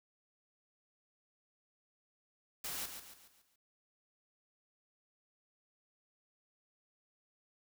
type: noise with echo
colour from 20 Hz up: white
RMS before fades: -41 dBFS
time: 2.64-2.86 s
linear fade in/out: 5 ms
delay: 140 ms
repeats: 5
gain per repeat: -7 dB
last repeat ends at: 3.56 s
effects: none